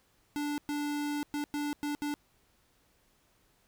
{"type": "tone bursts at uneven times", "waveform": "square", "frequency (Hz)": 292.8, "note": "D4", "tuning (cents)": -5, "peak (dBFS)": -32, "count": 6, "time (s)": [[0.36, 0.58], [0.69, 1.23], [1.34, 1.44], [1.54, 1.73], [1.83, 1.95], [2.02, 2.14]], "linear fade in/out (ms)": 0, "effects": ["pink hiss -69 dBFS RMS until 3.67 s"]}